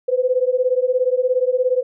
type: beating tone pair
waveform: sine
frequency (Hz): 498.2 / 515.2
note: B4 / C5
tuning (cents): +15 / -27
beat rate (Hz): 17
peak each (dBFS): -18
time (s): 0.08-1.83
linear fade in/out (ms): 10
effects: none